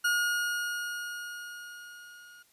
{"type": "tone with level ramp", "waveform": "40% pulse", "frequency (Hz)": 1435, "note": "F6", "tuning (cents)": 47, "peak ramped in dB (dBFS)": [-23, -50], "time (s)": [0.04, 2.43], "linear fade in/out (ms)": 10, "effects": ["white hiss -65 dBFS RMS until 2.52 s", "resampled to 32000 Hz"]}